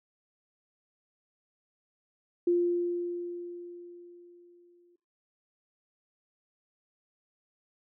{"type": "tone with exponential decay", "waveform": "sine", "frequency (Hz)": 349.2, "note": "F4", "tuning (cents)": 0, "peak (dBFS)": -21, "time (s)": [2.47, 4.96], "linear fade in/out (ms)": 5, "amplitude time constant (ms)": 540, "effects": ["noise-tail reverb RT60 0.6 s tail -24 dB re dry"]}